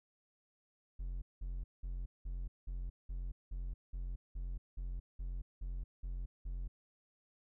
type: tone bursts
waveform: triangle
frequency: 44.23 Hz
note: F1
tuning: 23 cents sharp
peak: -36 dBFS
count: 14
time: 0.99-6.68 s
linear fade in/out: 10 ms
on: 230 ms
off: 190 ms
effects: none